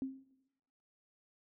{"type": "tone with exponential decay", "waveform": "sine", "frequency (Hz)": 265.3, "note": "C4", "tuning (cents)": 24, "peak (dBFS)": -32, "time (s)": [0.02, 0.31], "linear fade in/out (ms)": 1, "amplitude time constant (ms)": 62, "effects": ["noise-tail reverb RT60 1.0 s tail -19 dB re dry"]}